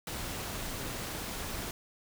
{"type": "noise", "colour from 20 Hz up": "pink", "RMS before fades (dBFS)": -38, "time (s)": [0.07, 1.71], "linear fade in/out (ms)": 2, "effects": []}